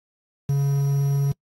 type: tone with quantisation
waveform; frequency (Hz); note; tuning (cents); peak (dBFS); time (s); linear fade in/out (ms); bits
triangle; 140.1; C#3; +19; -16; 0.49-1.32; 5; 7
effects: noise-tail reverb RT60 0.1 s tail -26 dB re dry + AAC 48 kbps